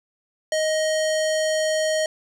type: tone with low-pass filter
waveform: square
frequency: 626 Hz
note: D#5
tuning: 10 cents sharp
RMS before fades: -22 dBFS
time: 0.52-2.06 s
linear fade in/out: 2 ms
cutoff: 7600 Hz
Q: 1.7
effects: none